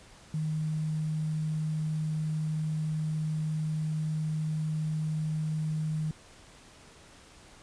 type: tone with quantisation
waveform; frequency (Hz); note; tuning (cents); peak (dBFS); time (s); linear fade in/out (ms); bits
sine; 155.56; D#3; 0; -28; 0.34-6.11; 2; 9
effects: pink hiss -54 dBFS RMS until 7.62 s + resampled to 22050 Hz